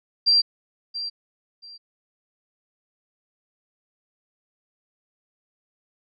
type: tone with echo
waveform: sine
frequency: 4728 Hz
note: D8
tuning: 11 cents sharp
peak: -14 dBFS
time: 0.26-0.42 s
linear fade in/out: 20 ms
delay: 680 ms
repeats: 2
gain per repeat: -13 dB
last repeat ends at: 1.78 s
effects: none